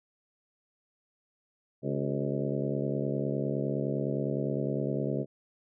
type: harmonic tone with a mistuned harmonic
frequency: 69.8 Hz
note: C#2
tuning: 13 cents sharp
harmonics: 2 / 3 / 4 / 5 / 6 / 7 / 8 / 9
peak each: -33 / -35 / -36 / -37 / -38 / -38 / -39 / -40 dBFS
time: 1.82-5.26 s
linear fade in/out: 50 ms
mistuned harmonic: 5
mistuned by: +78 cents
effects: none